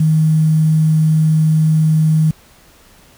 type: tone with quantisation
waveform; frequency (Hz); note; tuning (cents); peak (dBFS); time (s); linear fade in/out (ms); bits
sine; 156.9; D#3; +15; -9; 0-2.31; 5; 6
effects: pink hiss -47 dBFS RMS until 3.17 s